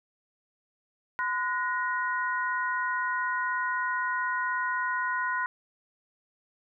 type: tone cluster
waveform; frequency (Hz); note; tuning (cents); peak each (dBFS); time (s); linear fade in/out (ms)
sine; 1016 / 1459 / 1880; B5 / F#6 / A#6; +49 / -25 / +14; -30 / -30 / -34; 1.19-5.46; 0
effects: none